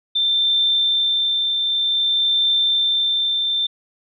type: tone with tremolo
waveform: sine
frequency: 3568 Hz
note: A7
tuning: 23 cents sharp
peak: -14 dBFS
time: 0.15-3.67 s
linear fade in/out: 10 ms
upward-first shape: triangle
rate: 0.53 Hz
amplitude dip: 35%
effects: none